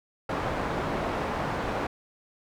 white low-pass noise, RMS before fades -30 dBFS, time 0.29-1.87 s, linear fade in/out 5 ms, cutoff 990 Hz, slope 12 dB/octave, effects none

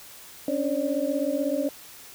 sine tone cluster, 273.8 / 289.9 / 546 / 593 Hz, C#4 / D4 / C#5 / D5, -21 / -22 / -26 / +17 cents, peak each -29 dBFS, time 0.48-1.69 s, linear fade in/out 2 ms, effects white hiss -46 dBFS RMS until 2.14 s

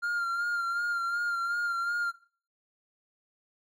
triangle tone with vibrato, 1396.9 Hz, F6, in tune, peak -26 dBFS, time 0.02-2.12 s, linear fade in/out 20 ms, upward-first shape sine, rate 2.7 Hz, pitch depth 32 cents each way, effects noise-tail reverb RT60 0.4 s tail -17 dB re dry

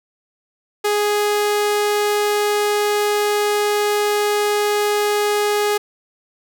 sawtooth tone, 415.3 Hz, G#4, in tune, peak -12 dBFS, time 0.84-5.78 s, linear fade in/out 10 ms, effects none

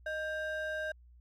triangle ring-modulated tone, 1103 Hz, C#6, 9 cents flat, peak -29 dBFS, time 0.06-0.92 s, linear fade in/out 5 ms, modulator 482 Hz, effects added 60 Hz sine -55 dBFS peak until 1.2 s

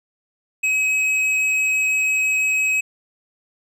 triangle tone with hard clipping, 2549 Hz, D#7, 41 cents sharp, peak -18 dBFS, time 0.63-2.81 s, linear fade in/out 10 ms, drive 10 dB, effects none

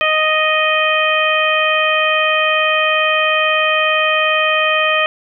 harmonic tone, 622.3 Hz, D#5, in tune, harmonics 1 / 2 / 3 / 4 / 5, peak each -18 / -18 / -19 / -17 / -21 dBFS, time 0.01-5.06 s, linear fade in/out 0 ms, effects none

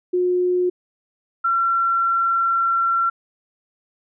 sine tone pair in turn, 360.3 / 1360.3 Hz, F#4 / F6, -46 / -46 cents, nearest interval octave + major seventh, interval 2300 cents, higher second, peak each -16 / -16 dBFS, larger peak neither, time 0.13-0.7 / 1.44-3.1 s, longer second, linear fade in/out 10 ms, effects none

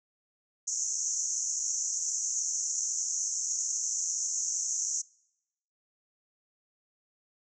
white band-pass noise, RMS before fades -32 dBFS, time 0.67-5.02 s, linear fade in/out 10 ms, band 5900 to 7100 Hz, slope 96 dB/octave, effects noise-tail reverb RT60 0.9 s tail -26 dB re dry

